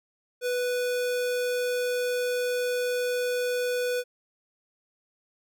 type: tone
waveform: square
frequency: 493.9 Hz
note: B4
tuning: in tune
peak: -26 dBFS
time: 0.41-4.04 s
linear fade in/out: 50 ms
effects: none